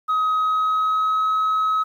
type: tone with pitch glide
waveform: sine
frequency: 1265 to 1279.7 Hz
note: D#6 to D#6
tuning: +28 to +48 cents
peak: -15 dBFS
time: 0.08-1.84 s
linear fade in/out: 20 ms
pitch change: +20 cents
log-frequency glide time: 0.35-1.28 s
effects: tanh soft clip ceiling -16 dBFS + 9-bit